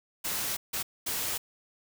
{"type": "noise bursts at uneven times", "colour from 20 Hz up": "white", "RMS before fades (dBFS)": -32, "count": 3, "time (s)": [[0.24, 0.57], [0.73, 0.83], [1.06, 1.38]], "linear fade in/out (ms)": 10, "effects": []}